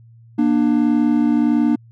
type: tone pair together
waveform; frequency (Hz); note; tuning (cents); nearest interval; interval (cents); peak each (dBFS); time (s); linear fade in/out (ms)
triangle; 236.3 / 297.7; A#3 / D4; +24 / +24; major third; 400; -14; 0.38-1.76; 10
effects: added 115 Hz sine -43 dBFS peak until 1.91 s